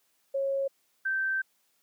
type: tone pair in turn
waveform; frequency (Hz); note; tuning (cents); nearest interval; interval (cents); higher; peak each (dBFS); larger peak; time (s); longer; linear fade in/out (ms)
sine; 547 / 1556.1; C#5 / G6; -23 / -13; octave + tritone; 1810; second; -26; neither; 0.34-0.68 / 1.05-1.42; second; 10
effects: white hiss -71 dBFS RMS until 1.82 s + high-pass 150 Hz 12 dB/octave